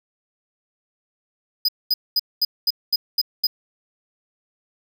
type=tone bursts; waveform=square; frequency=4978 Hz; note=D#8; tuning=in tune; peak=-16 dBFS; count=8; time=1.65-3.47 s; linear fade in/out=5 ms; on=35 ms; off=220 ms; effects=none